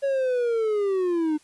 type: linear sweep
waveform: triangle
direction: down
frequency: 560 to 298.7 Hz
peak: -19 dBFS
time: 0.02-1.38 s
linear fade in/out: 20 ms
effects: white hiss -58 dBFS RMS until 1.43 s + resampled to 24000 Hz